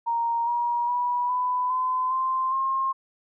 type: tone with pitch steps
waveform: sine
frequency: 932.3 / 953.5 / 975.3 / 997.5 / 1020.2 / 1043.5 / 1067.2 Hz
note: A#5 / A#5 / B5 / B5 / C6 / C6 / C6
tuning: 0 / +39 / -22 / +17 / -44 / -5 / +34 cents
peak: -22 dBFS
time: 0.06-2.93 s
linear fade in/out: 20 ms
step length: 410 ms
effects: none